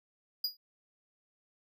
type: tone with exponential decay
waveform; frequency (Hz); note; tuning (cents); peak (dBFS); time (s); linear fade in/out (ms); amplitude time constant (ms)
square; 4890; D#8; -31; -27; 0.44-0.57; 5; 28
effects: none